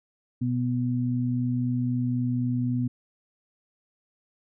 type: tone pair together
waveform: sine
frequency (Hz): 123.47 / 247.3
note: B2 / B3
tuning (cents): 0 / +3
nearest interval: octave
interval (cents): 1203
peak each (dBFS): -26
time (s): 0.41-2.88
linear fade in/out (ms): 10
effects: none